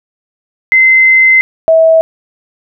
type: tone pair in turn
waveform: sine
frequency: 2064 / 648.2 Hz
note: C7 / E5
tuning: -24 / -29 cents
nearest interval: octave + minor sixth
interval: 2005 cents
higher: first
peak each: -3 dBFS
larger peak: neither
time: 0.72-1.41 / 1.68-2.01 s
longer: first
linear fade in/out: 0 ms
effects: none